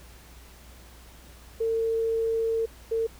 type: tone bursts at uneven times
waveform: sine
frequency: 452.4 Hz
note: A4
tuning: 48 cents sharp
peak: -23 dBFS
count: 2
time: 1.6-2.66 / 2.91-3.07 s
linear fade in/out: 10 ms
effects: added 60 Hz sine -49 dBFS peak until 3.19 s + pink hiss -52 dBFS RMS until 3.19 s